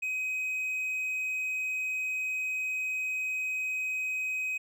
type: tone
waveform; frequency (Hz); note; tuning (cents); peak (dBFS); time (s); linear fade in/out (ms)
triangle; 2523; D#7; +23; -28; 0.02-4.58; 10
effects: none